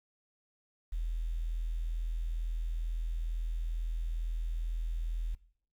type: tone with quantisation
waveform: sine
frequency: 41.11 Hz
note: E1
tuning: 4 cents flat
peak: -31 dBFS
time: 0.92-5.35 s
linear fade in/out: 10 ms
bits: 10
effects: noise-tail reverb RT60 0.6 s tail -20 dB re dry